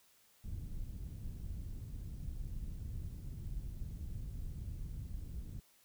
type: low-pass noise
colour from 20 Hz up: pink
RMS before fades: -43 dBFS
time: 0.44-5.6 s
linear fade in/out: 5 ms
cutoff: 110 Hz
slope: 12 dB/octave
effects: white hiss -68 dBFS RMS until 5.84 s